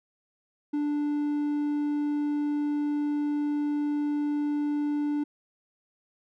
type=tone; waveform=triangle; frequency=293.7 Hz; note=D4; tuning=in tune; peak=-23 dBFS; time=0.73-5.24 s; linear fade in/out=10 ms; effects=none

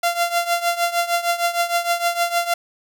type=tone with tremolo; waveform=sawtooth; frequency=690 Hz; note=F5; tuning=21 cents flat; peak=-11 dBFS; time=0.03-2.54 s; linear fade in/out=5 ms; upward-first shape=triangle; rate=6.5 Hz; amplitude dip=85%; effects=none

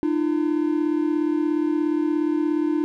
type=tone pair together; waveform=triangle; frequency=302.1 / 339.1 Hz; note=D4 / E4; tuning=+49 / +49 cents; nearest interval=major second; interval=200 cents; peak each=-19 / -22 dBFS; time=0.03-2.84 s; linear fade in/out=0 ms; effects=none

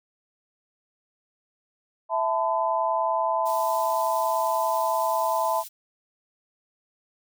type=chord; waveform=sine; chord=E suspended fourth; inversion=none; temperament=equal with one note detuned; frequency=659.3 / 880 / 1010.3 Hz; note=E5 / A5 / B5; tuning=0 / 0 / +39 cents; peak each=-26 dBFS; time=2.09-5.64 s; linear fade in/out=50 ms
type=high-pass noise; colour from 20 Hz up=white; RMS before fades=-40 dBFS; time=3.45-5.69 s; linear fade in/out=20 ms; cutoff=4100 Hz; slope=12 dB/octave
effects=none

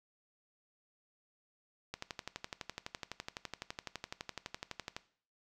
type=click train; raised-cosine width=0.2 ms; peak=-22 dBFS; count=37; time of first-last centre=1.94-4.965 s; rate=11.9 Hz; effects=noise-tail reverb RT60 0.5 s tail -17 dB re dry

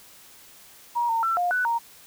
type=tone with pitch steps; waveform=sine; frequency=951 / 911 / 1342 / 709 / 1489 / 931 Hz; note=A#5 / A#5 / E6 / F5 / F#6 / A#5; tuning=+34 / -40 / +31 / +26 / +11 / -2 cents; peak=-21 dBFS; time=0.95-1.79 s; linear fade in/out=20 ms; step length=140 ms; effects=white hiss -50 dBFS RMS until 2.06 s

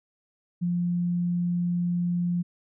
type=tone; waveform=sine; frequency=175 Hz; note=F3; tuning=4 cents sharp; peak=-23 dBFS; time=0.61-2.43 s; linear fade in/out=20 ms; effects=none

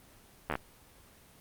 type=slowing click train; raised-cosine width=0.5 ms; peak=-16 dBFS; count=5; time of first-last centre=0.5-0.554 s; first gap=12 ms; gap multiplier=1.08; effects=pink hiss -58 dBFS RMS until 1.4 s + Opus 24 kbps

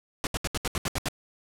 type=noise bursts; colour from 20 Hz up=pink; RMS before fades=-28 dBFS; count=9; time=0.24-1.085 s; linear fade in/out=0 ms; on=29 ms; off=73 ms; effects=low-pass 11000 Hz 12 dB/octave

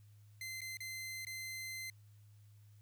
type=tone with dropouts; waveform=sawtooth; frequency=2070 Hz; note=C7; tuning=19 cents flat; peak=-39 dBFS; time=0.41-1.9 s; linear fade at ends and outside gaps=2 ms; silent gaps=0.607-0.616 / 0.771-0.804 / 1.25-1.268 s; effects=added 104 Hz sine -58 dBFS peak until 2.81 s + white hiss -75 dBFS RMS until 2.81 s

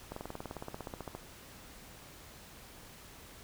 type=slowing click train; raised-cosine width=1 ms; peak=-26 dBFS; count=19; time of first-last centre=0.12-1.15 s; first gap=44 ms; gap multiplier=1.03; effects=pink hiss -53 dBFS RMS until 3.43 s

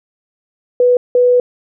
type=tone bursts at uneven times; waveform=sine; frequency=493.4 Hz; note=B4; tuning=2 cents flat; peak=-7 dBFS; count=2; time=0.8-0.97 / 1.15-1.4 s; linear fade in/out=2 ms; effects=none

